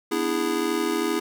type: chord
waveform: square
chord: E dominant seventh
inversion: second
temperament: just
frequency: 247.2 / 296.7 / 329.6 / 412 Hz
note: B3 / D4 / E4 / G#4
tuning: +2 / +18 / 0 / -14 cents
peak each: -32 / -31 / -27 / -28 dBFS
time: 0.11-1.2 s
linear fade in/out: 10 ms
effects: none